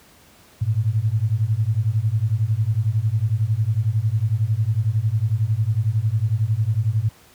sine beating tone pair, 103.83 / 114.83 Hz, G#2 / A#2, 0 / -26 cents, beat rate 11 Hz, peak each -20 dBFS, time 0.61-7.09 s, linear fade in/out 10 ms, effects pink hiss -51 dBFS RMS until 7.34 s + high-pass 60 Hz 12 dB/octave

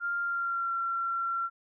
sine tone with pitch glide, 1396.9 to 1363.4 Hz, F6 to F6, 0 to -42 cents, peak -28 dBFS, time 0-1.5 s, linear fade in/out 50 ms, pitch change -42 cents, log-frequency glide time 0.21-0.73 s, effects none

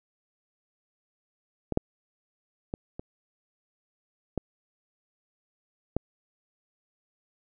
clicks, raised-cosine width 2 ms, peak -16 / -8 / -18 / -23 / -14 / -12 dBFS, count 6, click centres 1.723 / 1.774 / 2.739 / 2.995 / 4.377 / 5.966 s, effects none

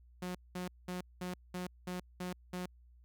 sawtooth tone bursts, 180.7 Hz, F#3, 41 cents flat, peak -34 dBFS, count 8, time 0.22-2.66 s, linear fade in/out 5 ms, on 130 ms, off 200 ms, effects added 60 Hz sine -58 dBFS peak until 3.04 s

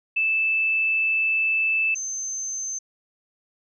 sine tone pair in turn, 2633 / 6243 Hz, E7 / G8, -3 / -8 cents, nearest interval octave + minor third, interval 1495 cents, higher second, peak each -19 / -27 dBFS, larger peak first, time 0.16-1.95 / 1.95-2.79 s, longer first, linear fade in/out 10 ms, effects none

